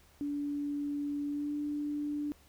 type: tone with pitch glide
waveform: sine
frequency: 288.7 to 293.6 Hz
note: D4 to D4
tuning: -30 to 0 cents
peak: -32 dBFS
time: 0.21-2.32 s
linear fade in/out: 0 ms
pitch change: +30 cents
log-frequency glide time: 1.27-1.54 s
effects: added 73 Hz sine -64 dBFS peak until 2.48 s + pink hiss -63 dBFS RMS until 2.48 s